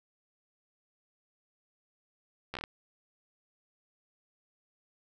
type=slowing click train; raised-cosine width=0.3 ms; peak=-21 dBFS; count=6; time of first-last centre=2.54-2.639 s; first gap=13 ms; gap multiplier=1.21; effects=none